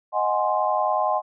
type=chord; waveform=sine; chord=Ab dominant seventh; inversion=second; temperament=equal; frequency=622.3 / 740 / 830.6 / 1046.5 Hz; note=Eb5 / Gb5 / Ab5 / C6; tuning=0 / 0 / 0 / 0 cents; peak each=-25 dBFS; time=0.12-1.22 s; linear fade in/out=50 ms; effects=none